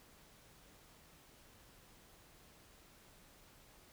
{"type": "silence", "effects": ["pink hiss -63 dBFS RMS until 3.92 s"]}